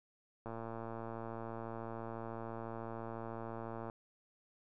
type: click train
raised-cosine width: 1 ms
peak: -30 dBFS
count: 393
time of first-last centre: 0.46-3.899 s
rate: 114 Hz
effects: none